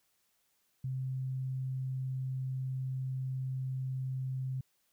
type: tone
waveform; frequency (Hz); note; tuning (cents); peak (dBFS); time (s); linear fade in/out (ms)
sine; 130.81; C3; 0; -33; 0.84-4.61; 5
effects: white hiss -75 dBFS RMS until 4.92 s